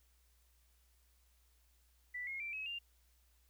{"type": "tone with pitch steps", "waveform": "sine", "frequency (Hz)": [1975.5, 2154, 2349, 2562, 2794], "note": ["B6", "C7", "D7", "E7", "F7"], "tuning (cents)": [0, 50, 0, -50, 0], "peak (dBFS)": -40, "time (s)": [2.14, 2.79], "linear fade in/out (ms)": 10, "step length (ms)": 130, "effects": ["added 60 Hz sine -69 dBFS peak until 3.49 s", "white hiss -75 dBFS RMS until 3.49 s"]}